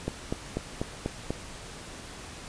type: click train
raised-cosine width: 2 ms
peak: -15 dBFS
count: 6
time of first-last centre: 0.08-1.305 s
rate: 4.08 Hz
effects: pink hiss -43 dBFS RMS until 2.48 s + resampled to 22050 Hz